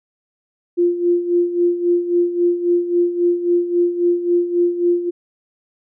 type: tone with tremolo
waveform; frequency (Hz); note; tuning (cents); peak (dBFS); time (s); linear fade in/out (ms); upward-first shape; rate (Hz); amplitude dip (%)
sine; 349.2; F4; 0; -11; 0.77-5.11; 20; sine; 3.7; 70
effects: none